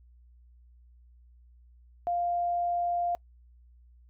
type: tone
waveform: sine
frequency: 698.5 Hz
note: F5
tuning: in tune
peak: -26 dBFS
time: 2.07-3.15 s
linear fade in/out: 0 ms
effects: noise-tail reverb RT60 0.1 s tail -25 dB re dry + added 60 Hz sine -54 dBFS peak until 4.09 s